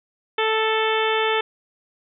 harmonic tone, 440 Hz, A4, in tune, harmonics 1 / 2 / 3 / 4 / 5 / 6 / 7 / 8, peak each -22 / -25 / -27 / -28 / -29 / -30 / -30 / -31 dBFS, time 0.38-1.41 s, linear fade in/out 5 ms, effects none

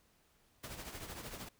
pink noise with tremolo, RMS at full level -44 dBFS, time 0.63-1.49 s, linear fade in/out 10 ms, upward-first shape triangle, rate 13 Hz, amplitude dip 65%, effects pink hiss -71 dBFS RMS until 1.59 s

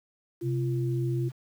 sine tone, 343.4 Hz, F4, 29 cents flat, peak -32 dBFS, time 0.41-1.29 s, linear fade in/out 10 ms
sine tone with pitch glide, 130.81 to 128.86 Hz, C3 to C3, 0 to -26 cents, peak -26 dBFS, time 0.42-1.32 s, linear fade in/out 50 ms, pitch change -26 cents, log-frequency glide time 0.67-0.74 s
effects 9-bit

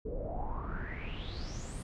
brown noise with low-pass filter sweep, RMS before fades -38 dBFS, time 0.05-1.83 s, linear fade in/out 10 ms, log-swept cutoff 420 to 9800 Hz, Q 8.9, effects none

